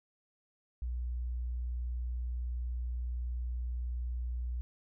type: tone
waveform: sine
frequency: 60.7 Hz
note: B1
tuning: 29 cents flat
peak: -33 dBFS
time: 0.82-4.61 s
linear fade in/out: 0 ms
effects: none